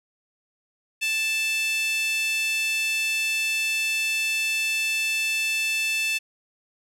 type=tone with high-pass filter; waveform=5% pulse; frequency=880 Hz; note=A5; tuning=in tune; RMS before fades=-25 dBFS; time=1.01-6.19 s; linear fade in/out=20 ms; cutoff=2500 Hz; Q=8.3; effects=none

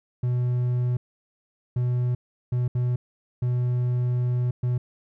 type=tone bursts at uneven times; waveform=triangle; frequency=123.47 Hz; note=B2; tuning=in tune; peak=-19 dBFS; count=6; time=0.23-0.97 / 1.76-2.15 / 2.52-2.68 / 2.75-2.96 / 3.42-4.51 / 4.63-4.78 s; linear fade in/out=5 ms; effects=none

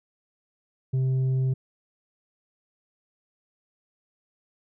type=tone with tanh clipping; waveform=sine; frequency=130.81 Hz; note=C3; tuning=in tune; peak=-22 dBFS; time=0.93-1.54 s; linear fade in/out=10 ms; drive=4 dB; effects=none

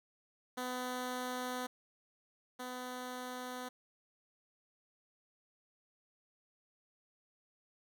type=tone pair in turn; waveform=10% pulse; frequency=251.2 / 251.2 Hz; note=B3 / B3; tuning=+30 / +30 cents; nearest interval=unison; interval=0 cents; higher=neither; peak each=-29 / -33 dBFS; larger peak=first; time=0.57-1.67 / 2.59-3.69 s; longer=neither; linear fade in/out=10 ms; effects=none

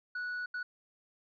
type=tone bursts at uneven times; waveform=triangle; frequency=1472 Hz; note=F#6; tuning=9 cents flat; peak=-33 dBFS; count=2; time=0.15-0.46 / 0.54-0.63 s; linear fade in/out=5 ms; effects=resampled to 11025 Hz

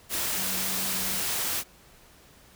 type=tone in noise; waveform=sine; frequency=189 Hz; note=F#3; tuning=37 cents sharp; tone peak=-40 dBFS; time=0.34-1.22 s; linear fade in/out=50 ms; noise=white; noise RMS=-29 dBFS; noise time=0.09-1.64 s; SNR=-14 dB; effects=pink hiss -55 dBFS RMS until 2.55 s

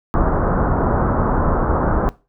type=low-pass noise; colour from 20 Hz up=pink; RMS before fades=-17 dBFS; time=0.14-2.09 s; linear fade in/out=0 ms; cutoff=1400 Hz; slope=48 dB/octave; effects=noise-tail reverb RT60 0.3 s tail -20 dB re dry

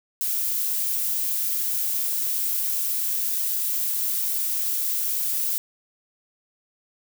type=noise; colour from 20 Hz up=violet; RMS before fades=-25 dBFS; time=0.21-5.58 s; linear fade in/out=0 ms; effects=none

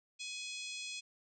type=harmonic tone; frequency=841 Hz; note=G#5; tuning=22 cents sharp; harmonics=3 / 4 / 5 / 6 / 7 / 8 / 9 / 10; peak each=-45 / -47 / -49 / -51 / -52 / -53 / -54 / -55 dBFS; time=0.19-1.01 s; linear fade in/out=20 ms; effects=none

